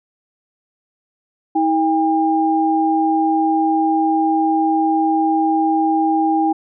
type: tone pair together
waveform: sine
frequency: 320 / 802.9 Hz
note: D#4 / G5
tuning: +49 / +41 cents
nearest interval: octave + major third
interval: 1592 cents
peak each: -16 dBFS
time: 1.55-6.53 s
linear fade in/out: 10 ms
effects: none